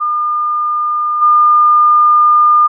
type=tone with level steps; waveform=sine; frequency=1209 Hz; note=D6; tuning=50 cents sharp; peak=-12 / -5 dBFS; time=0-2.68 s; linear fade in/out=20 ms; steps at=1.21 s; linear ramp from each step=20 ms; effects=none